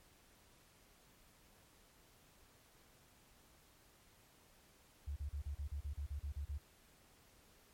sine tone bursts, 71.7 Hz, D2, 41 cents flat, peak -39 dBFS, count 12, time 5.07-6.582 s, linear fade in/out 10 ms, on 93 ms, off 36 ms, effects pink hiss -67 dBFS RMS until 7.73 s + MP3 64 kbps

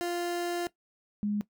30% pulse / sine tone pair in turn, 348.4 / 207.2 Hz, F4 / G#3, -4 / -4 cents, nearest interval major sixth, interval 900 cents, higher first, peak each -27 dBFS, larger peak neither, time 0.01-0.67 / 1.23-1.41 s, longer first, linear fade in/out 0 ms, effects noise-tail reverb RT60 0.1 s tail -17 dB re dry

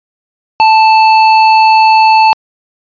square tone, 880 Hz, A5, in tune, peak -4 dBFS, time 0.6-2.33 s, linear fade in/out 0 ms, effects resampled to 11025 Hz

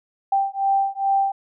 sine beating tone pair, 784 / 786.4 Hz, G5 / G5, 0 / +5 cents, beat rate 2.4 Hz, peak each -21 dBFS, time 0.32-1.32 s, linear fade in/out 5 ms, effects none

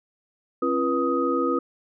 sine tone cluster, 269.9 / 342.5 / 485.9 / 1253 Hz, C#4 / F4 / B4 / D#6, -46 / -34 / -28 / +12 cents, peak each -26 dBFS, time 0.62-1.59 s, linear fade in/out 5 ms, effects none

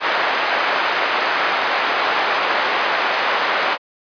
white band-pass noise, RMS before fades -19 dBFS, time 0-3.78 s, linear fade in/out 50 ms, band 570 to 1700 Hz, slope 12 dB/octave, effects resampled to 11025 Hz

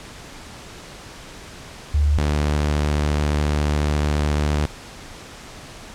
sine / sawtooth tone pair in turn, 73.42 / 74.23 Hz, D2 / D2, 0 / +19 cents, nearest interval unison, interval 19 cents, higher second, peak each -14 dBFS, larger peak neither, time 1.94-2.18 / 2.18-4.66 s, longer second, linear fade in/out 5 ms, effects pink hiss -39 dBFS RMS until 5.94 s + low-pass 8000 Hz 12 dB/octave

